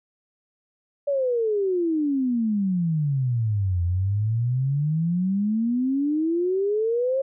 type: exponential two-way sweep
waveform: sine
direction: down then up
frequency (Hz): 579 to 85.6 to 546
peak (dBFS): -20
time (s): 1.07-7.22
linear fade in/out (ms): 10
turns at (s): 3.83
effects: none